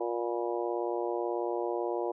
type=harmonic tone with a mistuned harmonic; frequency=118.2 Hz; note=A#2; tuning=24 cents sharp; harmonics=3 / 4 / 5 / 6 / 7 / 8; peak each=-33 / -35 / -37 / -39 / -40 / -41 dBFS; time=0-2.12 s; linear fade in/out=10 ms; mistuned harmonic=8; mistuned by=+52 cents; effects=none